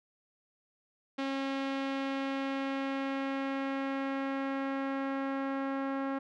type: tone with low-pass filter sweep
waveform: sawtooth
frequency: 271.8 Hz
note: C#4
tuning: 34 cents flat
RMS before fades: -34 dBFS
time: 1.18-6.19 s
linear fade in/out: 10 ms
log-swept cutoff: 3500 to 1500 Hz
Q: 1.2
effects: none